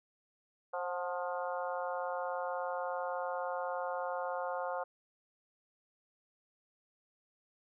harmonic tone with a mistuned harmonic, 176.9 Hz, F3, 23 cents sharp, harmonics 3 / 4 / 5 / 6 / 7 / 8, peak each -38 / -40 / -42 / -44 / -45 / -46 dBFS, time 0.73-4.84 s, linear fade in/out 10 ms, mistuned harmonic 4, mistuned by +40 cents, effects none

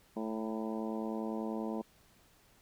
harmonic tone with a mistuned harmonic, 110.3 Hz, A2, 5 cents sharp, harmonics 2 / 3 / 4 / 5 / 6 / 7 / 8 / 9, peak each -37 / -41 / -43 / -45 / -47 / -48 / -49 / -50 dBFS, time 0.16-1.82 s, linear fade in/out 10 ms, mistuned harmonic 8, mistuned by +43 cents, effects pink hiss -65 dBFS RMS until 2.61 s

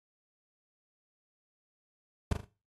brown noise with echo, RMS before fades -26 dBFS, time 2.31-2.33 s, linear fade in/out 5 ms, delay 39 ms, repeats 3, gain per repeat -8 dB, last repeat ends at 2.447 s, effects noise-tail reverb RT60 0.3 s tail -17 dB re dry + AAC 32 kbps

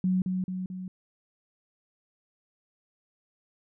sine tone with echo, 185 Hz, F#3, in tune, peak -22 dBFS, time 0.04-0.22 s, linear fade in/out 2 ms, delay 220 ms, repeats 3, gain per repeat -4 dB, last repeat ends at 0.88 s, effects none

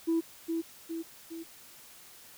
sine tone with echo, 329.6 Hz, E4, in tune, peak -23 dBFS, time 0.07-0.21 s, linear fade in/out 20 ms, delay 410 ms, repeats 3, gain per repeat -5 dB, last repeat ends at 1.44 s, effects tanh soft clip ceiling -22 dBFS + white hiss -53 dBFS RMS until 2.37 s

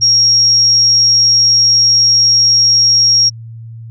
sine tone, 5588 Hz, F8, in tune, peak -6 dBFS, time 0.01-3.3 s, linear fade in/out 20 ms, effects added 114 Hz sine -27 dBFS peak until 3.9 s

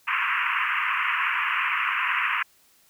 pink band-pass noise, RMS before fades -25 dBFS, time 0.07-2.43 s, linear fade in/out 10 ms, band 1000 to 2800 Hz, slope 96 dB/octave, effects white hiss -60 dBFS RMS until 2.89 s

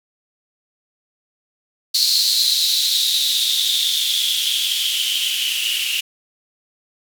violet noise with band-pass filter sweep, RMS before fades -19 dBFS, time 1.94-6.01 s, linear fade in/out 10 ms, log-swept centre 4300 to 2800 Hz, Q 9.3, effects none

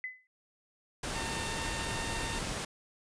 sine tone with exponential decay, 2019 Hz, B6, 38 cents sharp, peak -32 dBFS, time 0.04-0.27 s, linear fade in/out 1 ms, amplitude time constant 48 ms
pink noise, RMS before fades -36 dBFS, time 1.03-2.65 s, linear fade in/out 5 ms
15% pulse tone with pitch glide, 907 to 913.3 Hz, A#5 to A#5, -48 to -36 cents, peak -32 dBFS, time 1.15-2.39 s, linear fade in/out 0 ms, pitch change +12 cents, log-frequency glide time 1.41-2.02 s
effects resampled to 22050 Hz

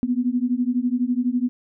sine beating tone pair, 241 / 253 Hz, B3 / B3, -42 / +42 cents, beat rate 12 Hz, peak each -22 dBFS, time 0.03-1.49 s, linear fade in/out 0 ms, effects none

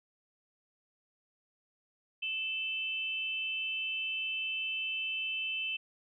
sine tone pair together, 2637 / 3062 Hz, E7 / G7, 0 / -41 cents, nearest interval minor third, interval 259 cents, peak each -34 / -37 dBFS, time 2.22-5.77 s, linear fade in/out 10 ms, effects none

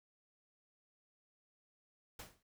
pink noise with exponential decay, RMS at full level -45 dBFS, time 2.19-2.43 s, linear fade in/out 5 ms, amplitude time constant 51 ms, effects none

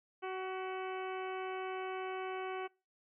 harmonic tone with a mistuned harmonic, 375.3 Hz, F#4, 25 cents sharp, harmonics 1 / 2 / 3 / 4 / 5 / 6 / 7 / 8, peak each -40 / -43 / -46 / -49 / -56 / -51 / -54 / -56 dBFS, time 0.22-2.68 s, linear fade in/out 20 ms, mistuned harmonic 5, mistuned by +35 cents, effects noise-tail reverb RT60 0.3 s tail -25 dB re dry

